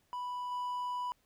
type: tone with level steps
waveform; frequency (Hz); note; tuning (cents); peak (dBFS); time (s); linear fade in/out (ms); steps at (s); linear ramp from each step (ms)
triangle; 987.8; B5; 0; -34 / -32; 0.13-1.12; 0; 0.51; 10
effects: pink hiss -73 dBFS RMS until 1.25 s